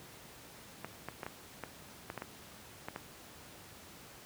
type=clicks; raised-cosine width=0.5 ms; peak=-24 dBFS; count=10; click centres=0.846 / 1.086 / 1.232 / 1.265 / 1.637 / 2.101 / 2.177 / 2.221 / 2.885 / 2.961 s; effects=pink hiss -53 dBFS RMS until 4.25 s + high-pass 80 Hz 12 dB/octave